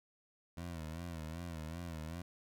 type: tone with vibrato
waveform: 20% pulse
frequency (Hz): 82.41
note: E2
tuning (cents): 0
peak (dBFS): -37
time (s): 0.57-2.22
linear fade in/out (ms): 5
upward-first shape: sine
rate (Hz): 2.6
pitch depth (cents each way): 100
effects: none